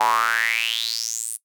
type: tone with high-pass filter sweep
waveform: square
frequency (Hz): 57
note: A#1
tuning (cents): -38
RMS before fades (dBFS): -23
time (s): 0-1.37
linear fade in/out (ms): 5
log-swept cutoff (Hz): 850 to 10000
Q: 7.6
effects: noise-tail reverb RT60 0.1 s tail -19 dB re dry